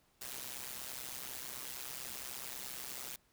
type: noise with amplitude modulation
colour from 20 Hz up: white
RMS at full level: -41 dBFS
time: 0.21-3.16 s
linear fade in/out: 5 ms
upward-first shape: sine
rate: 129 Hz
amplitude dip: 85%
effects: pink hiss -72 dBFS RMS until 3.32 s